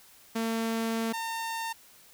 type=tone pair in turn; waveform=sawtooth; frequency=226.3 / 909.1 Hz; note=A3 / A#5; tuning=+49 / -44 cents; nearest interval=2 octaves; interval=2407 cents; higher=second; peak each=-24 / -28 dBFS; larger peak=first; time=0.35-1.13 / 1.13-1.73 s; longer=first; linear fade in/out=10 ms; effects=white hiss -56 dBFS RMS until 2.13 s